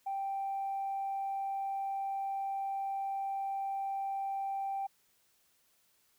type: tone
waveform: sine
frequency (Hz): 784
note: G5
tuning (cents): 0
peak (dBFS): -32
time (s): 0.06-4.87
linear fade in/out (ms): 10
effects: tanh soft clip ceiling -29 dBFS + white hiss -71 dBFS RMS until 6.18 s